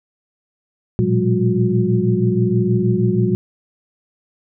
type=tone cluster; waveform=sine; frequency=115.1 / 121.4 / 180.7 / 201.6 / 361.8 Hz; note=A#2 / B2 / F#3 / G3 / F#4; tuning=-22 / -29 / -41 / +49 / -39 cents; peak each=-20 dBFS; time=0.99-3.35 s; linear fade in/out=0 ms; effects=none